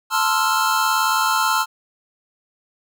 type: chord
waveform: square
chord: F major seventh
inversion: first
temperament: equal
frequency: 880 / 1046.5 / 1318.5 / 1396.9 Hz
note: A5 / C6 / E6 / F6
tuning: 0 / 0 / 0 / 0 cents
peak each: -23 dBFS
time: 0.1-1.66 s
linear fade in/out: 50 ms
effects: none